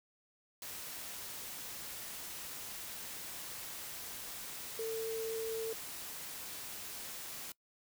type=tone in noise; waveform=sine; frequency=448.1 Hz; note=A4; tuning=32 cents sharp; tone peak=-35 dBFS; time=4.79-5.73 s; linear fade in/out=2 ms; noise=white; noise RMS=-45 dBFS; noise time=0.62-7.52 s; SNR=+7 dB; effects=noise-tail reverb RT60 0.1 s tail -22 dB re dry